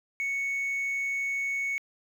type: tone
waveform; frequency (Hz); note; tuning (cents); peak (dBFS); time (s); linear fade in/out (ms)
sine; 2217; C#7; 0; -25; 0.2-1.78; 0
effects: tanh soft clip ceiling -26 dBFS + 9-bit